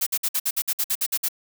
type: noise bursts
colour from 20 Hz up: blue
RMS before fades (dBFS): -23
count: 12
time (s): 0.01-1.287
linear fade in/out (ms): 10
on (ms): 56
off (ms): 55
effects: none